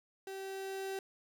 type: tone with level ramp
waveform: 35% pulse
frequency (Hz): 386.3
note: G4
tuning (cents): -25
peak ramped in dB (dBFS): -40 to -35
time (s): 0.27-0.99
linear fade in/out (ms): 2
effects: none